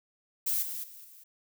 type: noise with level steps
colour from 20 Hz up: violet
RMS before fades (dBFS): -29 / -37 / -49 / -53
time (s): 0.46-1.24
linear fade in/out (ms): 10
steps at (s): 0.62 / 0.83 / 1.04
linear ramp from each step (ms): 10
effects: none